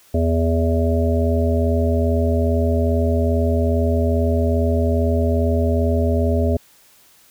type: harmonic tone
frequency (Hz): 82.41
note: E2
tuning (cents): 0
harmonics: 1 / 3 / 5 / 7 / 8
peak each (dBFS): -17 / -22 / -24 / -25 / -26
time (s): 0.14-6.57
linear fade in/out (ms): 5
effects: white hiss -52 dBFS RMS until 7.3 s